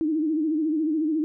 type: tone with vibrato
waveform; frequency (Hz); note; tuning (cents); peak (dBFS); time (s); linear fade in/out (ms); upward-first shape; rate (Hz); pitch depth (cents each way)
sine; 311.1; D#4; 0; -21; 0.01-1.24; 0; sine; 14; 90
effects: none